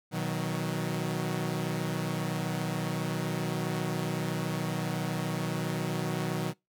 sawtooth chord, B major, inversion none, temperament equal with one note detuned, 123.47 / 157.46 / 185 Hz, B2 / D#3 / F#3, 0 / +21 / 0 cents, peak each -32 / -29 / -30 dBFS, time 0.11-6.54 s, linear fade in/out 50 ms, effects noise-tail reverb RT60 0.2 s tail -24 dB re dry

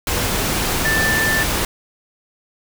sine tone in noise, 1770 Hz, A6, 10 cents sharp, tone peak -17 dBFS, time 0.85-1.43 s, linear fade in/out 2 ms, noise pink, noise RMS -20 dBFS, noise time 0.07-1.65 s, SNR 0 dB, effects none

